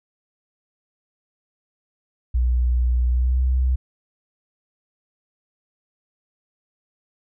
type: tone with pitch glide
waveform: sine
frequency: 61.1 to 63.88 Hz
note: B1 to C2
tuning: -18 to -41 cents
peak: -16 dBFS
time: 2.34-3.76 s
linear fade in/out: 10 ms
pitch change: +77 cents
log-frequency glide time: 3.08-3.41 s
effects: none